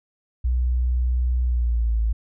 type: tone with pitch glide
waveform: sine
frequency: 61.74 to 55.32 Hz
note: B1 to A1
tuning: 0 to +10 cents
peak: -18 dBFS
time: 0.44-2.13 s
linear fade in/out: 10 ms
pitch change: -190 cents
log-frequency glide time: 1.44-1.99 s
effects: none

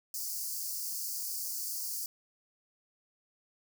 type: high-pass noise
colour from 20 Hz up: white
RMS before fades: -37 dBFS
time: 0.14-2.06 s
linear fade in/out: 2 ms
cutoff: 4500 Hz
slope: 96 dB/octave
effects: none

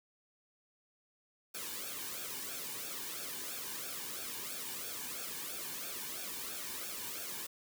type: noise with flanger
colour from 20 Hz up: white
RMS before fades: -42 dBFS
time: 1.54-7.47 s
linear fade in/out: 10 ms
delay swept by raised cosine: 0.99 to 1.55 ms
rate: 3 Hz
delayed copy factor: -0.7
effects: none

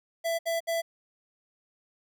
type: tone bursts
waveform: square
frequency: 666 Hz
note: E5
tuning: 18 cents sharp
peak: -27 dBFS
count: 3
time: 0.24-0.82 s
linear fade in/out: 20 ms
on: 150 ms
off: 65 ms
effects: none

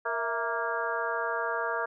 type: harmonic tone with a mistuned harmonic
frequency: 233.1 Hz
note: A#3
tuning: in tune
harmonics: 2 / 3 / 4 / 5 / 6 / 7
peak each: -35 / -35 / -35 / -35 / -35 / -35 dBFS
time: 0.05-1.86 s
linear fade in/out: 10 ms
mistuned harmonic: 3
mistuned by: -100 cents
effects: none

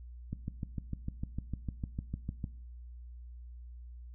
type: click train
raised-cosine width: 5 ms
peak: -23 dBFS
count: 15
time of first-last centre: 0.33-2.442 s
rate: 6.63 Hz
effects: noise-tail reverb RT60 0.6 s tail -19 dB re dry + added 60 Hz sine -45 dBFS peak until 4.14 s

